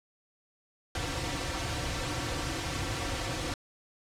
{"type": "noise with comb filter", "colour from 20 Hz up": "pink", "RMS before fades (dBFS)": -33, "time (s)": [0.95, 3.54], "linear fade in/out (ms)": 2, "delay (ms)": 4.8, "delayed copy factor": -0.85, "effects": ["low-pass 7000 Hz 12 dB/octave"]}